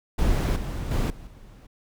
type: noise with level steps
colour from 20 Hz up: brown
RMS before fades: -22 / -30 / -23 / -42 / -46 dBFS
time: 0.18-1.67 s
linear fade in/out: 10 ms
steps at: 0.56 / 0.91 / 1.1 / 1.27 s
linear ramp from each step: 2 ms
effects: none